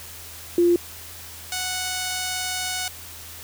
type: tone pair in turn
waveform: sine / 5% pulse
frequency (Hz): 347.2 / 738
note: F4 / F#5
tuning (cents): -10 / -5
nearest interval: octave + minor second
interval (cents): 1305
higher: second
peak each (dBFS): -14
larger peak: neither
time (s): 0.58-0.76 / 1.52-2.88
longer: second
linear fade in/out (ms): 2
effects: added 83 Hz sine -46 dBFS peak until 3.43 s + white hiss -40 dBFS RMS until 3.43 s